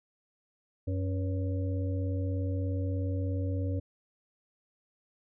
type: harmonic tone with a mistuned harmonic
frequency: 93.2 Hz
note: F#2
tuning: 13 cents sharp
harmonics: 1 / 3 / 5 / 6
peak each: -29 / -37 / -42 / -43 dBFS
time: 0.87-3.8 s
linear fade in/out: 10 ms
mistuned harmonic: 5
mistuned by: +60 cents
effects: none